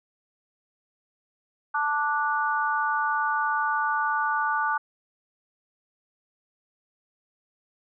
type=harmonic tone; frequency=293.7 Hz; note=D4; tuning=in tune; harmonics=3 / 4 / 5; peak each=-27 / -27 / -27 dBFS; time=1.74-4.78 s; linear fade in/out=10 ms; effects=none

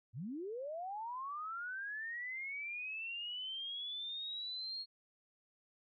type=linear sweep; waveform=sine; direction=up; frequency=97.5 to 4300 Hz; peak=-40 dBFS; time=0.13-4.86 s; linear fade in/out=50 ms; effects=none

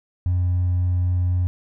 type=tone with hard clipping; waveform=triangle; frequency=89.6 Hz; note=F2; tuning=45 cents sharp; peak=-17 dBFS; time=0.26-1.47 s; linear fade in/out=0 ms; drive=2 dB; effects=none

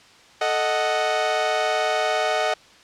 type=chord; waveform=sawtooth; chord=D# diminished; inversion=second; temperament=equal; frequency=440 / 622.3 / 740 Hz; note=A4 / D#5 / F#5; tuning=0 / 0 / 0 cents; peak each=-24 / -19 / -20 dBFS; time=0.41-2.54 s; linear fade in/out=5 ms; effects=white hiss -50 dBFS RMS until 2.83 s + low-pass 5000 Hz 12 dB/octave

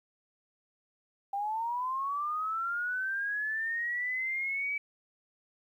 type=linear sweep; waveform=sine; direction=up; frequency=786 to 2300 Hz; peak=-30 dBFS; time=1.33-4.78 s; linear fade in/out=5 ms; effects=11-bit

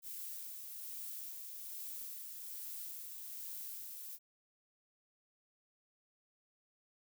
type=noise with tremolo; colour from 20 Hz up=violet; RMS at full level=-45 dBFS; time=0.02-4.19 s; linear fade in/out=50 ms; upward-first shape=sine; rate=1.2 Hz; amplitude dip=30%; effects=none

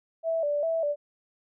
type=tone with vibrato; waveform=sine; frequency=619 Hz; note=D#5; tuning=9 cents flat; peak=-24 dBFS; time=0.23-0.96 s; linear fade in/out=50 ms; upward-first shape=square; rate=2.5 Hz; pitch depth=100 cents each way; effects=none

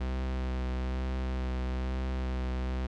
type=tone with vibrato; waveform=45% pulse; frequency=64 Hz; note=C2; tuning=38 cents flat; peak=-30 dBFS; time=0-2.87 s; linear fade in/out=10 ms; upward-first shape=triangle; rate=1.1 Hz; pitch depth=18 cents each way; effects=low-pass 4000 Hz 12 dB/octave

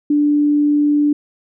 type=tone; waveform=sine; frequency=293.7 Hz; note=D4; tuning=in tune; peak=-11 dBFS; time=0.1-1.13 s; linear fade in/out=5 ms; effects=none

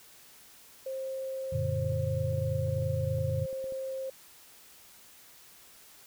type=tone; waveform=sine; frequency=530 Hz; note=C5; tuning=22 cents sharp; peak=-33 dBFS; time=0.86-4.1 s; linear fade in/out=5 ms
type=chord; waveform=sine; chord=Gb augmented; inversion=none; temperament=just; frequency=92.5 / 115.62 / 144.53 Hz; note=Gb2 / Bb2 / D3; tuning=0 / -14 / -27 cents; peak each=-33 dBFS; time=1.52-3.46 s; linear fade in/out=10 ms
type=clicks; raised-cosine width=2 ms; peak=-36 dBFS; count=12; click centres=1.846 / 1.921 / 2.329 / 2.381 / 2.682 / 2.783 / 2.823 / 3.185 / 3.298 / 3.529 / 3.642 / 3.723 s
effects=white hiss -55 dBFS RMS until 6.06 s

